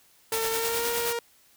sawtooth tone with pitch glide, 450 to 469.7 Hz, A4 to A#4, +39 to +13 cents, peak -24 dBFS, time 0.32-1.19 s, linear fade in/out 2 ms, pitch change +74 cents, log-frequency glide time 0.49-0.86 s
white noise with tremolo, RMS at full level -29 dBFS, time 0.32-1.13 s, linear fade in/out 5 ms, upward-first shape triangle, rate 9.5 Hz, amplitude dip 50%
effects white hiss -60 dBFS RMS until 1.56 s

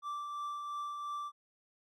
triangle tone with tremolo, 1170 Hz, D6, 7 cents flat, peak -34 dBFS, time 0.02-1.32 s, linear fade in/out 50 ms, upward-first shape triangle, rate 2.9 Hz, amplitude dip 35%, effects none

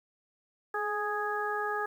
harmonic tone with a mistuned harmonic, 415.3 Hz, G#4, in tune, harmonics 1 / 2 / 3 / 4, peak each -35 / -35 / -35 / -35 dBFS, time 0.74-1.86 s, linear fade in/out 5 ms, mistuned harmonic 1, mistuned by +26 cents, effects 10-bit

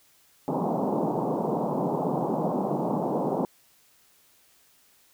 pink band-pass noise, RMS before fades -27 dBFS, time 0.48-3.45 s, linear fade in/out 0 ms, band 150 to 970 Hz, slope 48 dB/octave, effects white hiss -61 dBFS RMS until 5.13 s

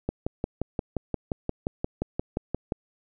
click train, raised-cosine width 2 ms, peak -13 dBFS, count 16, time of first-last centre 0.09-2.722 s, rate 5.7 Hz, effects none

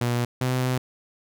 sawtooth tone pair in turn, 120.6 / 127.55 Hz, B2 / C3, -41 / -44 cents, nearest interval minor second, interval 97 cents, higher second, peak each -18 dBFS, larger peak neither, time 0.01-0.25 / 0.41-0.78 s, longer second, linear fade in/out 5 ms, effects none

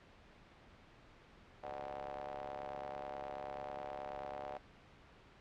sawtooth ring-modulated tone, 69.3 Hz, C#2, in tune, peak -36 dBFS, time 1.63-4.58 s, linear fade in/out 10 ms, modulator 672 Hz, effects pink hiss -61 dBFS RMS until 5.4 s + low-pass 3000 Hz 12 dB/octave

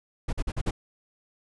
brown noise bursts, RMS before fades -26 dBFS, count 5, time 0.28-0.71 s, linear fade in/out 10 ms, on 50 ms, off 45 ms, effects resampled to 24000 Hz

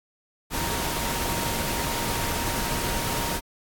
sine tone in noise, 932.3 Hz, A#5, in tune, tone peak -34 dBFS, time 0.5-3.41 s, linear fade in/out 50 ms, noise pink, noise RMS -28 dBFS, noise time 0.5-3.41 s, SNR -9 dB, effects AAC 64 kbps

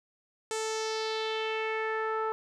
sawtooth tone with low-pass filter sweep, 440 Hz, A4, in tune, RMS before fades -32 dBFS, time 0.51-2.32 s, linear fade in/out 0 ms, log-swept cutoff 8100 to 1200 Hz, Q 2.8, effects none

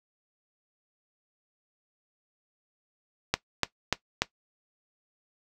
click train, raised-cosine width 0.2 ms, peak -5 dBFS, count 4, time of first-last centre 3.34-4.22 s, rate 3.41 Hz, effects noise-tail reverb RT60 0.1 s tail -17 dB re dry

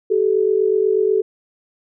sine tone pair together, 383.4 / 431.6 Hz, G4 / A4, -38 / -33 cents, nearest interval major second, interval 205 cents, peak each -17 / -16 dBFS, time 0.1-1.22 s, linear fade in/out 10 ms, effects none

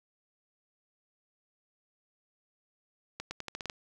accelerating click train, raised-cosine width 0.2 ms, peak -20 dBFS, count 8, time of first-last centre 3.2-3.698 s, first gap 110 ms, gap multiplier 0.85, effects 10-bit

